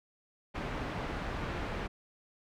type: low-pass noise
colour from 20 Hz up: pink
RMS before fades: -37 dBFS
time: 0.54-1.88 s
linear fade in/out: 20 ms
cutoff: 2200 Hz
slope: 12 dB/octave
effects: none